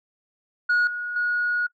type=tone with level steps; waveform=sine; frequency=1450 Hz; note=F#6; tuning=35 cents flat; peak=-15 / -27 / -20 dBFS; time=0.69-1.67 s; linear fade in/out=10 ms; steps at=0.87 / 1.16 s; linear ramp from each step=2 ms; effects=noise-tail reverb RT60 0.1 s tail -22 dB re dry + tanh soft clip ceiling -16 dBFS